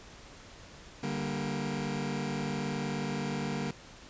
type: chord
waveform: sawtooth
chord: G minor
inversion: second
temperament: just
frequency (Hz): 147 / 196 / 235.2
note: D3 / G3 / Bb3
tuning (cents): +2 / 0 / +16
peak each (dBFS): -32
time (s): 1.03-3.71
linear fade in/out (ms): 5
effects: pink hiss -51 dBFS RMS until 4.09 s + resampled to 16000 Hz